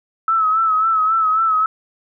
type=tone with vibrato; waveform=sine; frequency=1300 Hz; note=E6; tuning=24 cents flat; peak=-13 dBFS; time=0.28-1.66 s; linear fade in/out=2 ms; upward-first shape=sine; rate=3.7 Hz; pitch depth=50 cents each way; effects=none